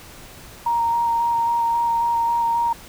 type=tone with vibrato; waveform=sine; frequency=933 Hz; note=A#5; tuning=1 cent sharp; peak=-17 dBFS; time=0.66-2.73 s; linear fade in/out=5 ms; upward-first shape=square; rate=3.7 Hz; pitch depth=10 cents each way; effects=pink hiss -42 dBFS RMS until 2.88 s